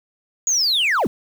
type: linear sweep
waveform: sine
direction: down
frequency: 6810 to 147.2 Hz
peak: -13 dBFS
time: 0.47-1.07 s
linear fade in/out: 2 ms
effects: tanh soft clip ceiling -15 dBFS + 7-bit